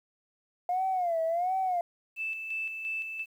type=tone with vibrato; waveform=sine; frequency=704 Hz; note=F5; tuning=14 cents sharp; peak=-25 dBFS; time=0.69-1.81 s; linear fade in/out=2 ms; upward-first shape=sine; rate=1.4 Hz; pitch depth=140 cents each way
type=tone with tremolo; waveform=sine; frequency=2637 Hz; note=E7; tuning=in tune; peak=-30 dBFS; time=2.16-3.26 s; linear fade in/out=50 ms; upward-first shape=square; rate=2.9 Hz; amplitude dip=45%
effects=tanh soft clip ceiling -21 dBFS + 10-bit